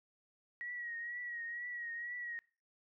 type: tone with vibrato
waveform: sine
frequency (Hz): 1906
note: A#6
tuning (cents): +38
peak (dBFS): -40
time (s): 0.61-2.39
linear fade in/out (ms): 0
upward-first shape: triangle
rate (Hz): 2.1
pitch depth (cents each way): 54
effects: noise-tail reverb RT60 0.4 s tail -23 dB re dry